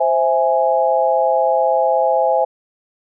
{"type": "chord", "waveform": "sine", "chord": "C augmented", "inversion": "none", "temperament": "equal", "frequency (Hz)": [523.3, 659.3, 830.6], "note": ["C5", "E5", "G#5"], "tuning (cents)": [0, 0, 0], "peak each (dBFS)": -17, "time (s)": [0, 2.45], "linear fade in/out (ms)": 10, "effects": []}